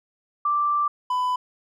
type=tone pair in turn; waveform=sine / triangle; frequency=1174.7 / 999.7 Hz; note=D6 / B5; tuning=0 / +21 cents; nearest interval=minor third; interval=279 cents; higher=first; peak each=-19 dBFS; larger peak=neither; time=0.45-0.88 / 1.1-1.36 s; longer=first; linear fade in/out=5 ms; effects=none